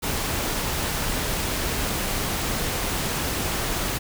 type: noise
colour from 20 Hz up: pink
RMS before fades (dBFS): -26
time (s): 0.02-3.99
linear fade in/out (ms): 20
effects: none